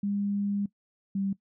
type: tone pair in turn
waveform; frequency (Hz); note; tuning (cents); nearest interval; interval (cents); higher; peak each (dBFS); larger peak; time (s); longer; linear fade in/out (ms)
sine; 201.9 / 195.93; G#3 / G3; -49 / -1; minor second; 52; first; -26; neither; 0.03-0.66 / 1.15-1.33; first; 5
effects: noise-tail reverb RT60 0.1 s tail -19 dB re dry